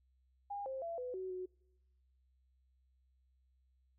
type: tone with pitch steps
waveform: sine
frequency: 810 / 530 / 674 / 499.3 / 374.4 / 368.1 Hz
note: G#5 / C5 / E5 / B4 / F#4 / F#4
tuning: -43 / +22 / +38 / +19 / +20 / -9 cents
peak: -39 dBFS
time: 0.5-1.46 s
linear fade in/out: 10 ms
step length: 160 ms
effects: noise-tail reverb RT60 1.0 s tail -25 dB re dry + added 64 Hz sine -70 dBFS peak until 3.98 s